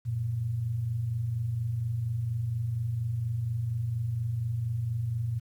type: tone pair together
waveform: sine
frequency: 93.26 / 117.5 Hz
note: F#2 / A#2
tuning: +14 / +14 cents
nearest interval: major third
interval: 400 cents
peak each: -37 / -28 dBFS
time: 0.05-5.4 s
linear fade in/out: 20 ms
effects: 10-bit